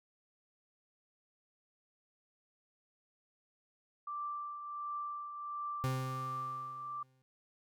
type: tone with tremolo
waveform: sine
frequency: 1174.7 Hz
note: D6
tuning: in tune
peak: -36 dBFS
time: 4.07-7.03 s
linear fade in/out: 5 ms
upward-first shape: triangle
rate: 1.4 Hz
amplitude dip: 55%
type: tone with exponential decay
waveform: 40% pulse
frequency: 130.3 Hz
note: C3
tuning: 7 cents flat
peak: -30 dBFS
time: 5.84-7.22 s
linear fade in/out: 0 ms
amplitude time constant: 300 ms
effects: none